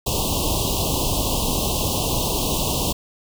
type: band-stop noise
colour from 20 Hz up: pink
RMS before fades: -22 dBFS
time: 0.06-2.93 s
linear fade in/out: 10 ms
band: 1100 to 2700 Hz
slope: 96 dB/octave
effects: none